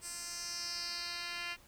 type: tone with band-pass filter sweep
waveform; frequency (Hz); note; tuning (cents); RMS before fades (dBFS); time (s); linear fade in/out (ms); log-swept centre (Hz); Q
10% pulse; 346.7; F4; -13; -41; 0.01-1.57; 50; 8100 to 3000; 3.2
effects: pink hiss -61 dBFS RMS until 1.67 s